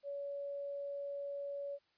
sine tone, 565 Hz, C#5, 33 cents sharp, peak -39 dBFS, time 0.03-1.79 s, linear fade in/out 50 ms, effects white hiss -75 dBFS RMS until 1.97 s + resampled to 11025 Hz

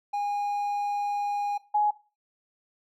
triangle / sine tone pair in turn, 818 / 836.2 Hz, G#5 / G#5, -26 / +12 cents, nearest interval unison, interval 38 cents, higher second, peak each -24 / -20 dBFS, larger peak second, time 0.13-1.58 / 1.74-1.91 s, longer first, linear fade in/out 10 ms, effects noise-tail reverb RT60 0.3 s tail -17 dB re dry

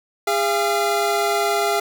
25% pulse tone pair together, 407.3 / 685 Hz, G#4 / F5, -34 / -34 cents, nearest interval major sixth, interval 900 cents, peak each -17 dBFS, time 0.27-1.8 s, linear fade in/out 5 ms, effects none

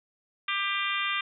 harmonic tone, 397.1 Hz, G4, 22 cents sharp, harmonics 3 / 4 / 5 / 6 / 7 / 8 / 9, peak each -32 / -36 / -34 / -33 / -35 / -36 / -36 dBFS, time 0.48-1.21 s, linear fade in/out 5 ms, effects none

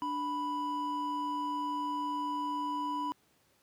triangle tone pair together, 293.7 / 988 Hz, D4 / B5, 0 / 0 cents, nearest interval octave + major sixth, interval 2100 cents, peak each -36 / -31 dBFS, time 0.02-3.12 s, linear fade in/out 0 ms, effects pink hiss -69 dBFS RMS until 3.62 s + high-pass 100 Hz 12 dB/octave

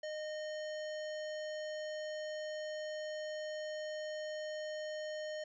square tone, 614 Hz, D#5, 23 cents flat, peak -40 dBFS, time 0.03-5.44 s, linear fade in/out 5 ms, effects resampled to 16000 Hz

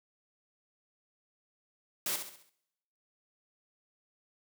white noise with echo, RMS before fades -33 dBFS, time 2.06-2.16 s, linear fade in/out 2 ms, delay 67 ms, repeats 5, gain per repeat -7 dB, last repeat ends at 2.495 s, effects noise-tail reverb RT60 0.9 s tail -24 dB re dry + high-pass 150 Hz 12 dB/octave

